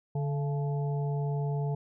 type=harmonic tone with a mistuned harmonic; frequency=144.3 Hz; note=D3; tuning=30 cents flat; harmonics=1 / 3 / 5 / 6; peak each=-28 / -38 / -42 / -44 dBFS; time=0.15-1.75 s; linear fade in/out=5 ms; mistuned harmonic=5; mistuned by=-86 cents; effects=none